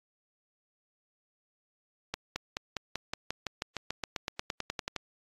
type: accelerating click train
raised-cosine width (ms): 0.2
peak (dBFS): -15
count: 21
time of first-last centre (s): 2.14-4.963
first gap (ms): 220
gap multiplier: 0.95
effects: AAC 32 kbps